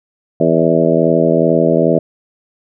harmonic tone with a mistuned harmonic, 82.41 Hz, E2, in tune, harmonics 2 / 3 / 4 / 5 / 6 / 7 / 8, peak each -17 / -17 / -17 / -17 / -17 / -17 / -17 dBFS, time 0.4-1.99 s, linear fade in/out 5 ms, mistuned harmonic 8, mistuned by -29 cents, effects none

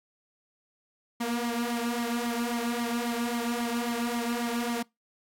sawtooth tone with flanger, 236.8 Hz, A#3, 27 cents sharp, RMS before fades -30 dBFS, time 1.2-4.83 s, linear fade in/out 10 ms, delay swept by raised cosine 0.92 to 3.52 ms, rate 3.7 Hz, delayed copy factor +0.65, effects noise-tail reverb RT60 0.2 s tail -25 dB re dry + AAC 64 kbps

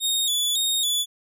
sawtooth tone with vibrato, 3578 Hz, A7, 28 cents sharp, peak -18 dBFS, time 0-1.06 s, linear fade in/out 50 ms, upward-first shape square, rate 1.8 Hz, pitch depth 65 cents each way, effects none

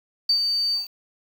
sine tone with ADSR envelope, 4600 Hz, D8, 37 cents flat, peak -15 dBFS, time 0.29-0.88 s, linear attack 6 ms, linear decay 86 ms, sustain -5 dB, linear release 140 ms, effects 7-bit

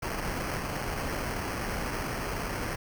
pink noise with sample-and-hold, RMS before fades -33 dBFS, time 0.02-2.76 s, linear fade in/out 10 ms, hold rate 3675 Hz, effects none

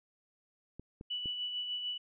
clicks, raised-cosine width 3 ms, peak -32 dBFS, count 3, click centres 0.796 / 1.011 / 1.258 s
sine tone with tremolo, 2960 Hz, F#7, in tune, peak -33 dBFS, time 1.1-1.98 s, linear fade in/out 10 ms, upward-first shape sine, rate 6.7 Hz, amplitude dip 40%
effects none

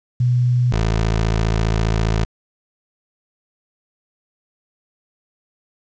sine / 20% pulse tone pair in turn, 123.3 / 54.92 Hz, B2 / A1, -2 / -3 cents, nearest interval octave + major second, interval 1401 cents, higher first, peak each -13 / -11 dBFS, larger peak second, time 0.2-0.72 / 0.72-2.25 s, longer second, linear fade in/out 5 ms, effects resampled to 16000 Hz + 8-bit

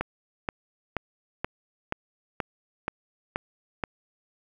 click train, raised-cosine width 0.5 ms, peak -12 dBFS, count 9, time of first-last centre 0.01-3.838 s, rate 2.09 Hz, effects 8-bit

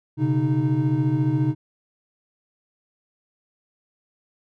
triangle tone cluster, 126.9 / 141.3 / 309.5 Hz, B2 / C#3 / D#4, +47 / +34 / -9 cents, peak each -21 dBFS, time 0.17-1.55 s, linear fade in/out 50 ms, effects none

